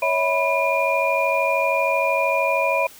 sine tone cluster, 556 / 649 / 986 / 2412 Hz, C#5 / E5 / B5 / D7, +5 / -27 / -3 / +46 cents, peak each -23 dBFS, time 0.02-2.87 s, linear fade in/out 5 ms, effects white hiss -45 dBFS RMS until 2.99 s

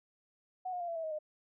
sine tone with pitch steps, 740 / 716.9 / 694.4 / 672.7 / 651.7 / 631.3 / 611.6 Hz, F#5 / F5 / F5 / E5 / E5 / D#5 / D#5, 0 / +45 / -10 / +35 / -20 / +25 / -30 cents, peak -35 dBFS, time 0.65-1.189 s, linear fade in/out 10 ms, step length 77 ms, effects none

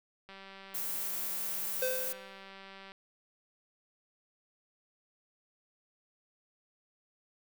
click train, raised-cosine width 0.3 ms, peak -34 dBFS, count 511, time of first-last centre 0.29-2.919 s, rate 194 Hz
violet noise, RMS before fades -36 dBFS, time 0.74-2.13 s, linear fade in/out 10 ms
square tone with exponential decay, 514 Hz, C5, 31 cents flat, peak -29 dBFS, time 1.82-2.51 s, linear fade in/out 5 ms, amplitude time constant 150 ms
effects none

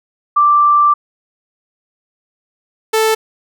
sine / sawtooth tone pair in turn, 1175 / 440.1 Hz, D6 / A4, +1 / 0 cents, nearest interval octave + perfect fourth, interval 1701 cents, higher first, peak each -7 dBFS, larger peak neither, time 0.36-0.94 / 2.93-3.15 s, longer first, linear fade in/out 10 ms, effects none

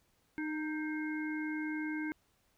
harmonic tone with a mistuned harmonic, 307.1 Hz, D#4, 23 cents flat, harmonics 1 / 3 / 5 / 7, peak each -35 / -50 / -43 / -45 dBFS, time 0.38-2.12 s, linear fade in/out 0 ms, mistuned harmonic 5, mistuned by +41 cents, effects pink hiss -73 dBFS RMS until 2.57 s

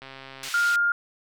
click train, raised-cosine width 0.3 ms, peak -25 dBFS, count 63, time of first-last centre 0.02-0.483 s, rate 134 Hz
white band-pass noise, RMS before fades -35 dBFS, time 0.43-0.76 s, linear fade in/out 2 ms, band 1600 to 5600 Hz, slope 12 dB/octave
sine tone, 1408 Hz, F6, 14 cents sharp, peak -19 dBFS, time 0.54-0.92 s, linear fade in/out 2 ms
effects none

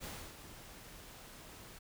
pink noise with ADSR envelope, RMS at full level -44 dBFS, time 0-1.79 s, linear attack 41 ms, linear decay 290 ms, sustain -9 dB, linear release 10 ms, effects none

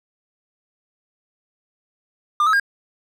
triangle tone with pitch steps, 1198 / 1286 / 1616 Hz, D6 / E6 / G#6, +34 / -43 / -48 cents, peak -12 dBFS, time 2.4-2.598 s, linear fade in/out 2 ms, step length 66 ms, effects 9-bit

